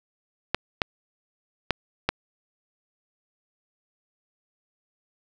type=clicks; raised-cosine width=0.3 ms; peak=-5 dBFS; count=4; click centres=0.546 / 0.818 / 1.707 / 2.09 s; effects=none